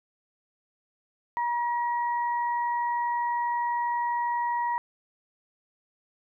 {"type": "tone pair together", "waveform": "sine", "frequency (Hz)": [955, 1907.4], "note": ["A#5", "A#6"], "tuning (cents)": [42, 39], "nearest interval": "octave", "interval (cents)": 1197, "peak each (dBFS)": [-25, -36], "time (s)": [1.37, 4.78], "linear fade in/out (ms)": 0, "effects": []}